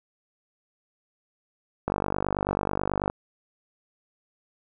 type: click train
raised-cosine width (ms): 1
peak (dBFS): -11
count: 61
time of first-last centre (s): 1.88-3.1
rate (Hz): 49.2
effects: none